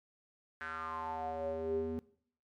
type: tone with band-pass filter sweep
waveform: square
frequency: 80.6 Hz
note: E2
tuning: 38 cents flat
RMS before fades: -38 dBFS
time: 0.61-1.99 s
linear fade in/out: 0 ms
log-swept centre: 1600 to 300 Hz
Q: 6.7
effects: noise-tail reverb RT60 0.6 s tail -20 dB re dry + MP3 96 kbps